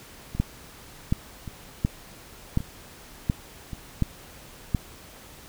two click trains, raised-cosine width 5 ms, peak -22 / -9 dBFS, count 4 / 7, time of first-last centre 0.35-3.732 / 0.4-4.748 s, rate 0.887 / 1.38 Hz, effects pink hiss -47 dBFS RMS until 5.48 s

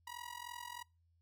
sawtooth tone with amplitude modulation, 964 Hz, B5, 42 cents flat, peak -38 dBFS, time 0.07-0.83 s, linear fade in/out 5 ms, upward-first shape sine, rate 43.1 Hz, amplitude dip 85%, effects noise-tail reverb RT60 0.3 s tail -25 dB re dry + added 84 Hz sine -70 dBFS peak until 1.21 s

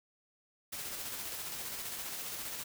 white noise with tremolo, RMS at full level -40 dBFS, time 0.72-2.64 s, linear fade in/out 10 ms, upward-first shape square, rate 15 Hz, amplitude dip 25%, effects none

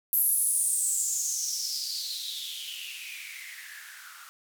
violet noise with band-pass filter sweep, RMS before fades -31 dBFS, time 0.13-4.29 s, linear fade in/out 0 ms, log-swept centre 12000 to 1300 Hz, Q 7.5, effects none

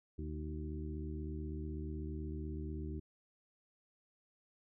harmonic tone with a mistuned harmonic, 76.1 Hz, D#2, 38 cents flat, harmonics 1 / 2 / 3 / 4 / 5, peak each -41 / -47 / -49 / -47 / -50 dBFS, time 0.18-3 s, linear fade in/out 10 ms, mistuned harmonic 4, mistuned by +42 cents, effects none

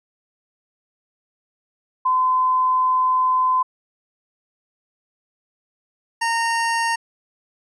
sine / 25% pulse tone pair in turn, 1023 / 921.7 Hz, C6 / A#5, -39 / -20 cents, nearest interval major second, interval 181 cents, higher first, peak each -15 dBFS, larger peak neither, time 2.05-3.63 / 6.21-6.96 s, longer first, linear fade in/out 10 ms, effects resampled to 22050 Hz

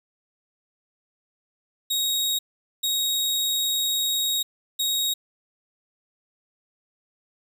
sawtooth tone bursts at uneven times, 3774 Hz, A#7, 21 cents sharp, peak -19 dBFS, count 3, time 1.9-2.39 / 2.83-4.43 / 4.79-5.14 s, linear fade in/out 10 ms, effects 9-bit

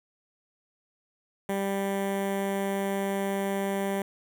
15% pulse tone with notch filter, 196.7 Hz, G3, 6 cents sharp, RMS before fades -29 dBFS, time 1.49-4.02 s, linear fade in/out 2 ms, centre 4700 Hz, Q 0.83, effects none

